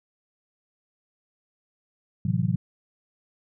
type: chord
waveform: sine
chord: F# half-diminished seventh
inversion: first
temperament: equal with one note detuned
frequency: 110.64 / 130.81 / 164.81 / 185 Hz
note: A2 / C3 / E3 / F#3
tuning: +10 / 0 / 0 / 0 cents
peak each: -27 dBFS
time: 2.25-2.56 s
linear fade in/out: 5 ms
effects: none